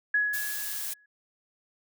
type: tone with exponential decay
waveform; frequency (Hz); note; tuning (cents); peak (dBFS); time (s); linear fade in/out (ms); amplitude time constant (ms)
sine; 1681; G#6; +20; -20; 0.14-1.06; 5; 200
type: noise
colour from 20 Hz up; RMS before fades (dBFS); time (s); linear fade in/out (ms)
blue; -34; 0.33-0.94; 10
effects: none